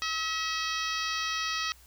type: harmonic tone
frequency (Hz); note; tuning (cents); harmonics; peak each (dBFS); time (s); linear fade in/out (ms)
643; E5; -43; 2 / 3 / 4 / 5 / 6 / 7 / 8 / 9; -34 / -36 / -37 / -38 / -39 / -39 / -40 / -41; 0.02-1.72; 0
effects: added 60 Hz sine -56 dBFS peak until 1.86 s + white hiss -58 dBFS RMS until 1.86 s